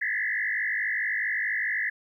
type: tone with frequency modulation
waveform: sine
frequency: 1864.7 Hz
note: A#6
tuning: in tune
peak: -25 dBFS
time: 0.01-1.9 s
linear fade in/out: 10 ms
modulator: 52.3 Hz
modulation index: 3.7
effects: 11-bit